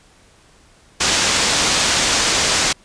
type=low-pass noise; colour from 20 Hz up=white; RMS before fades=-17 dBFS; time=1-2.73 s; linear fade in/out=10 ms; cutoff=7300 Hz; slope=24 dB/octave; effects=pink hiss -51 dBFS RMS until 2.84 s + resampled to 22050 Hz